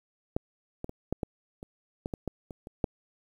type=clicks; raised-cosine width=2 ms; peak=-14 / -21 / -25 / -15 / -17 / -28 / -19 / -20 / -18 / -27 / -29 / -12 dBFS; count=12; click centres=0.365 / 0.844 / 0.894 / 1.126 / 1.232 / 1.629 / 2.059 / 2.138 / 2.277 / 2.508 / 2.671 / 2.842 s; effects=9-bit